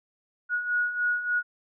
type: beating tone pair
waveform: sine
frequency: 1452 / 1455.4 Hz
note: F#6 / F#6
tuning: -33 / -29 cents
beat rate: 3.4 Hz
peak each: -31 / -25 dBFS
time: 0.49-1.43 s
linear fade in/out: 50 ms
effects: none